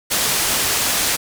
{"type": "low-pass noise", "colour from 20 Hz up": "white", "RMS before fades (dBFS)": -19, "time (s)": [0.1, 1.17], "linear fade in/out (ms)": 20, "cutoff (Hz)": 11000, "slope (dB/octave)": 12, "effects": []}